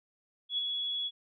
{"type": "tone with ADSR envelope", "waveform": "sine", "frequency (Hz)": 3372, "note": "G#7", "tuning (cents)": 26, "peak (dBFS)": -27, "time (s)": [0.49, 1.11], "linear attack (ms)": 89, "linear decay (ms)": 19, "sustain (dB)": -4, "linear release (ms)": 45, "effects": []}